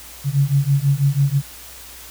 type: beating tone pair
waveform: sine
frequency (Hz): 136.8 / 142.9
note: C#3 / D3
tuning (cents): -23 / -47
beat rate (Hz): 6.1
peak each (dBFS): -17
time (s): 0.24-1.42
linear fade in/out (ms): 50
effects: added 60 Hz sine -46 dBFS peak until 2.1 s + white hiss -39 dBFS RMS until 2.1 s